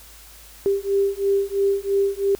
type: beating tone pair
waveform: sine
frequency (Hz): 394.6 / 397.6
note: G4 / G4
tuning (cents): +11 / +25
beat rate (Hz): 3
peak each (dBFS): -21 / -21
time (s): 0.66-2.35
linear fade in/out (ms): 0
effects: added 53 Hz sine -48 dBFS peak until 2.39 s + white hiss -46 dBFS RMS until 2.39 s